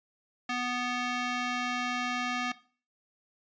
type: tone with band-pass filter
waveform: square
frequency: 246.9 Hz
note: B3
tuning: in tune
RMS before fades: -32 dBFS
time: 0.49-2.52 s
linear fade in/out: 5 ms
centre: 2100 Hz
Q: 0.86
effects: noise-tail reverb RT60 0.4 s tail -17 dB re dry + resampled to 16000 Hz